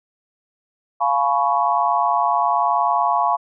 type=chord; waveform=sine; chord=C# dominant seventh; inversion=first; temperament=equal with one note detuned; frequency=698.5 / 847.6 / 987.8 / 1108.7 Hz; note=E#5 / G#5 / B5 / C#6; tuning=0 / +35 / 0 / 0 cents; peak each=-21 dBFS; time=1-3.37 s; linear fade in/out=20 ms; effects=none